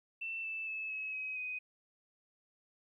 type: tone with pitch steps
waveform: sine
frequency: 2676 / 2641 / 2606 / 2571 / 2538 / 2504 Hz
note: E7 / E7 / E7 / E7 / D#7 / D#7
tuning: +25 / +3 / -20 / -44 / +34 / +10 cents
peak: -37 dBFS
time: 0.21-1.59 s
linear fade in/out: 10 ms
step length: 230 ms
effects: 13-bit